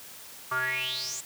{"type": "tone with band-pass filter sweep", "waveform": "square", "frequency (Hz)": 128.2, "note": "C3", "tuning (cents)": -35, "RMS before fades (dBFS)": -31, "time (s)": [0.51, 1.21], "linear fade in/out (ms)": 10, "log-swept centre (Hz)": [1200, 7800], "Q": 9.4, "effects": ["white hiss -46 dBFS RMS until 1.25 s", "high-pass 60 Hz 12 dB/octave"]}